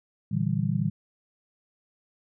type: chord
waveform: sine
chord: E half-diminished seventh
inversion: second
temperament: equal with one note detuned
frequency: 115.8 / 146.83 / 164.81 / 196 Hz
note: Bb2 / D3 / E3 / G3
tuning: -11 / 0 / 0 / 0 cents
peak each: -29 dBFS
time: 0.31-0.9 s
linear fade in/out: 10 ms
effects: none